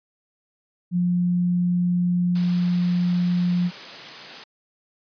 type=tone; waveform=sine; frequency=177.1 Hz; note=F3; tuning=24 cents sharp; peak=-18 dBFS; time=0.91-3.71 s; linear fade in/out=50 ms
type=high-pass noise; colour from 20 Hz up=white; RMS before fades=-37 dBFS; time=2.35-4.44 s; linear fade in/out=5 ms; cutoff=120 Hz; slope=96 dB/octave
effects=resampled to 11025 Hz